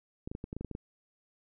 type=clicks; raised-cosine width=3 ms; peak=-25 dBFS; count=10; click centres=0.275 / 0.315 / 0.351 / 0.441 / 0.529 / 0.566 / 0.61 / 0.647 / 0.713 / 0.751 s; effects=none